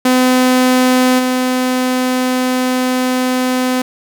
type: tone with level steps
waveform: sawtooth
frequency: 254.3 Hz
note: C4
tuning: 49 cents flat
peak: -5 / -9 dBFS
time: 0.05-3.82 s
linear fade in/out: 5 ms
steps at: 1.18 s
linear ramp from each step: 20 ms
effects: none